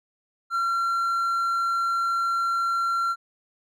triangle tone, 1367 Hz, F6, 37 cents flat, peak -20 dBFS, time 0.5-3.16 s, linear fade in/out 50 ms, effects none

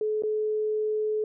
sine tone with dropouts, 428.9 Hz, A4, 44 cents flat, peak -24 dBFS, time 0.01-1.24 s, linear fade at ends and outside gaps 2 ms, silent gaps 0.223-0.235 s, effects none

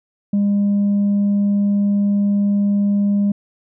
sine tone with tanh clipping, 202.4 Hz, G#3, 44 cents flat, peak -14 dBFS, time 0.33-3.32 s, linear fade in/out 5 ms, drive 1 dB, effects none

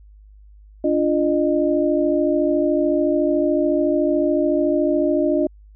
sine tone cluster, 290.4 / 344.2 / 612 Hz, D4 / F4 / D#5, -19 / -25 / -29 cents, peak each -20 dBFS, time 0.84-5.47 s, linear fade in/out 5 ms, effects added 51 Hz sine -43 dBFS peak until 5.75 s

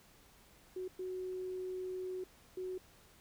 sine tone bursts at uneven times, 370 Hz, F#4, in tune, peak -38 dBFS, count 3, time 0.76-0.88 / 0.99-2.24 / 2.57-2.78 s, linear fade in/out 5 ms, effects pink hiss -63 dBFS RMS until 3.2 s

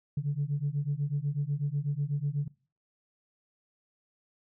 sine beating tone pair, 140 / 148.1 Hz, C#3 / D3, +18 / +15 cents, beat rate 8.1 Hz, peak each -30 dBFS, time 0.17-2.48 s, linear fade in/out 5 ms, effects noise-tail reverb RT60 0.4 s tail -22 dB re dry + tanh soft clip ceiling -22 dBFS

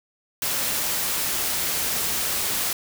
white noise, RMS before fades -25 dBFS, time 0.42-2.73 s, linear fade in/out 2 ms, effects none

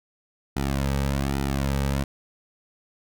sawtooth tone with flanger, 68.7 Hz, C#2, 15 cents flat, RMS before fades -25 dBFS, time 0.56-2.04 s, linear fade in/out 5 ms, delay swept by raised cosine 1.8 to 2.9 ms, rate 1.2 Hz, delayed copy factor -0.9, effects none

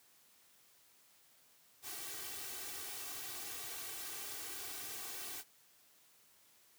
white noise with comb filter, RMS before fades -45 dBFS, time 1.82-5.44 s, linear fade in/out 50 ms, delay 2.6 ms, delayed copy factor +0.95, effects white hiss -67 dBFS RMS until 6.78 s + high-pass 80 Hz 12 dB/octave

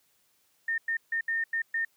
sine tone bursts at uneven times, 1823 Hz, A#6, 39 cents flat, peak -26 dBFS, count 6, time 0.68-0.78 / 0.88-0.97 / 1.12-1.21 / 1.28-1.44 / 1.53-1.62 / 1.74-1.85 s, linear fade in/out 5 ms, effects white hiss -69 dBFS RMS until 1.96 s + high-pass 60 Hz 12 dB/octave

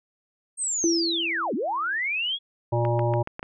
sine linear two-way sweep, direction down then up, 8610 to 197.7 to 3397 Hz, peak -24 dBFS, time 0.57-2.39 s, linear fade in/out 50 ms, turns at 1.54 s
sine tone with exponential decay, 334.3 Hz, E4, 24 cents sharp, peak -18 dBFS, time 0.84-1.99 s, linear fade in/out 1 ms, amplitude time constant 250 ms
harmonic tone, 118.5 Hz, A#2, 29 cents sharp, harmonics 1 / 3 / 5 / 7 / 8, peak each -23 / -28 / -27 / -31 / -32 dBFS, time 2.72-3.23 s, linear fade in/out 10 ms
clicks, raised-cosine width 0.5 ms, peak -18 dBFS, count 6, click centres 2.851 / 2.993 / 3.138 / 3.274 / 3.394 / 3.429 s
effects none

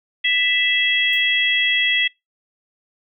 harmonic tone, 660 Hz, E5, 2 cents sharp, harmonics 3 / 4 / 5, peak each -19 / -22 / -19 dBFS, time 0.24-2.08 s, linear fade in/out 10 ms
violet noise with exponential decay, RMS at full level -39 dBFS, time 1.13-1.28 s, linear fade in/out 2 ms, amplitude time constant 32 ms
effects noise-tail reverb RT60 0.2 s tail -25 dB re dry

